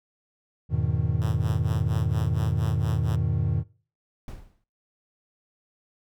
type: chord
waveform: triangle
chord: E major seventh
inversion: none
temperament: equal with one note detuned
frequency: 84.38 / 103.83 / 123.47 / 155.56 Hz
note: E2 / G#2 / B2 / D#3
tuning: +41 / 0 / 0 / 0 cents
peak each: -26 dBFS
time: 0.69-3.64 s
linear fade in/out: 50 ms
type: tone with tremolo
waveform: 5% pulse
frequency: 110 Hz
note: A2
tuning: in tune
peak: -24 dBFS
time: 1.21-3.16 s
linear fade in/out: 10 ms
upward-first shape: sine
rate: 4.3 Hz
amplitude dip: 90%
type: noise with exponential decay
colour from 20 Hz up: brown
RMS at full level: -33 dBFS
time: 4.28-4.64 s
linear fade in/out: 2 ms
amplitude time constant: 78 ms
effects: noise-tail reverb RT60 0.4 s tail -22 dB re dry